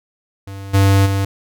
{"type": "tone with level steps", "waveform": "square", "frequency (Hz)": 98, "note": "G2", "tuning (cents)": 0, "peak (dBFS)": [-29, -10, -16], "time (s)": [0.47, 1.25], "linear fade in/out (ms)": 5, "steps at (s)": [0.73, 1.05], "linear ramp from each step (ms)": 20, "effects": []}